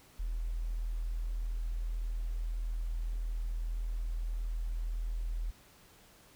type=tone; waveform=sine; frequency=40.84 Hz; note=E1; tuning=15 cents flat; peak=-32 dBFS; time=0.19-5.51 s; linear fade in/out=10 ms; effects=pink hiss -60 dBFS RMS until 6.35 s